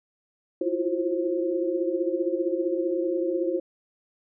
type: tone cluster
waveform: sine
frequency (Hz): 331.1 / 346.1 / 361.7 / 531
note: E4 / F4 / F#4 / C5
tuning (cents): +8 / -16 / -39 / +25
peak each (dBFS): -29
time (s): 0.61-3.6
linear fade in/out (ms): 5
effects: none